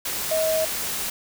sine tone in noise, 635 Hz, D#5, 35 cents sharp, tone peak -20 dBFS, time 0.31-0.65 s, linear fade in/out 5 ms, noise white, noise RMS -28 dBFS, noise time 0.05-1.1 s, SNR +5 dB, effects none

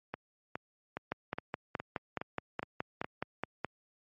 two click trains, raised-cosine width 0.5 ms, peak -18 / -21 dBFS, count 13 / 8, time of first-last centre 1.12-3.646 / 0.14-3.045 s, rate 4.75 / 2.41 Hz, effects high-pass 100 Hz 12 dB/octave + MP3 32 kbps

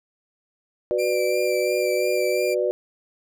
sine chord, B minor, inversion second, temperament just, 370.4 / 493.9 / 592.7 Hz, F#4 / B4 / D5, +2 / 0 / +16 cents, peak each -24 dBFS, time 0.91-2.71 s, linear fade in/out 0 ms
sawtooth tone with vibrato, 2360 Hz, D7, 8 cents sharp, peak -26 dBFS, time 0.98-2.55 s, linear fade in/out 20 ms, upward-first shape sine, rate 2.9 Hz, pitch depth 24 cents each way
effects none

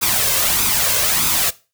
white noise with flanger, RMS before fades -17 dBFS, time 0.01-1.51 s, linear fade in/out 20 ms, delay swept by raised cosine 0.81 to 1.91 ms, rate 1.6 Hz, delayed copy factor +0.55, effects noise-tail reverb RT60 0.3 s tail -19 dB re dry

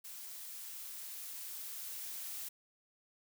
blue noise with level ramp, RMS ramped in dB -48 to -43 dBFS, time 0.04-2.49 s, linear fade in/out 10 ms, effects none

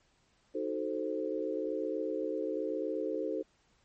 sine chord, D# diminished seventh, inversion none, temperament equal with one note detuned, 311.1 / 372.1 / 440 / 523.3 Hz, D#4 / F#4 / A4 / C5, 0 / +10 / 0 / 0 cents, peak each -37 / -39 / -36 / -37 dBFS, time 0.54-3.43 s, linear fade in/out 20 ms, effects pink hiss -70 dBFS RMS until 3.84 s + MP3 32 kbps

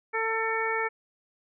harmonic tone, 447.2 Hz, A4, 28 cents sharp, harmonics 1 / 2 / 3 / 4 / 5, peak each -31 / -32 / -33 / -32 / -32 dBFS, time 0.13-0.89 s, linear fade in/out 20 ms, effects none

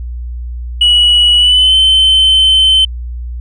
sine tone with pitch glide, 2929 to 3075 Hz, F#7 to G7, -18 to -34 cents, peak -3 dBFS, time 0.81-2.85 s, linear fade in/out 5 ms, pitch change +84 cents, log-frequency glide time 1.37-1.75 s, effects tanh soft clip ceiling -3 dBFS + added 60 Hz sine -19 dBFS peak until 3.4 s

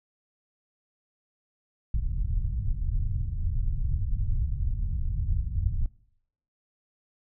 pink low-pass noise, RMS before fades -27 dBFS, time 1.94-5.86 s, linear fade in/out 2 ms, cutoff 110 Hz, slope 24 dB/octave, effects noise-tail reverb RT60 0.7 s tail -21 dB re dry

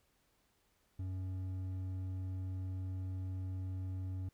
triangle tone with hard clipping, 93.3 Hz, F#2, 15 cents sharp, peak -39 dBFS, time 0.99-4.29 s, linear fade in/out 5 ms, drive 9 dB, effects pink hiss -75 dBFS RMS until 4.33 s

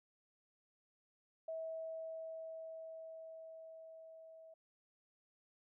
sine tone with level ramp, 647 Hz, E5, 32 cents flat, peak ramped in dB -40 to -55 dBFS, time 1.48-4.54 s, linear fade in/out 5 ms, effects none

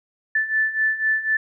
sine beating tone pair, 1753 / 1757 Hz, A6 / A6, -7 / -3 cents, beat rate 4 Hz, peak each -24 / -20 dBFS, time 0.35-1.37 s, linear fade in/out 5 ms, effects none

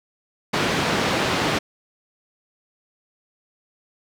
pink band-pass noise, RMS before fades -22 dBFS, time 0.53-1.59 s, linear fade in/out 10 ms, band 150 to 4200 Hz, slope 12 dB/octave, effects none

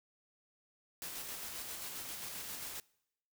white noise with tremolo, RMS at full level -43 dBFS, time 1.02-2.8 s, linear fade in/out 0 ms, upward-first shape square, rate 7.5 Hz, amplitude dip 25%, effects noise-tail reverb RT60 0.8 s tail -24 dB re dry

